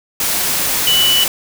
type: tone in noise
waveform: sine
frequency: 2969 Hz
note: F#7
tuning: 5 cents sharp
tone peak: -11 dBFS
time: 0.87-1.24 s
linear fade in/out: 2 ms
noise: white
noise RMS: -17 dBFS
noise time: 0.2-1.28 s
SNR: +3 dB
effects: none